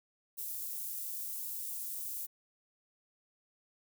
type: high-pass noise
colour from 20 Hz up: white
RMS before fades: -40 dBFS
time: 0.37-2.27 s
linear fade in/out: 20 ms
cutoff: 11000 Hz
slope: 12 dB/octave
effects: none